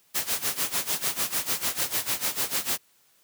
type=noise with tremolo; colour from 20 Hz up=white; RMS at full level=-25 dBFS; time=0.14-2.78 s; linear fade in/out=20 ms; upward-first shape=sine; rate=6.7 Hz; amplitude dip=85%; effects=white hiss -63 dBFS RMS until 3.23 s + high-pass 80 Hz 12 dB/octave

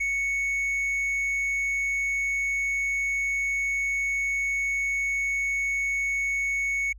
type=tone with hard clipping; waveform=sine; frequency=2217 Hz; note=C#7; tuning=in tune; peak=-25 dBFS; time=0-6.93 s; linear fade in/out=10 ms; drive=3 dB; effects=added 50 Hz sine -43 dBFS peak until 6.98 s

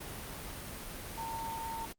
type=tone in noise; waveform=sine; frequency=907 Hz; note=A#5; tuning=48 cents flat; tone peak=-37 dBFS; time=1.17-1.86 s; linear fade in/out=10 ms; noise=pink; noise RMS=-43 dBFS; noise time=0-1.93 s; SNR=+3 dB; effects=Opus 32 kbps

